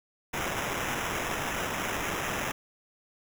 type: noise with sample-and-hold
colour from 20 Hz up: violet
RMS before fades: -32 dBFS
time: 0.33-2.52 s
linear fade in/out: 10 ms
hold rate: 4410 Hz
effects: none